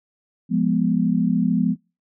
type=chord; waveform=sine; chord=F diminished; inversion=none; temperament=equal; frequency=174.61 / 207.7 / 246.9 Hz; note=F3 / Ab3 / Cb4; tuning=0 / 0 / 0 cents; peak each=-21 dBFS; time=0.49-1.76 s; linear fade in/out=50 ms; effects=noise-tail reverb RT60 0.3 s tail -24 dB re dry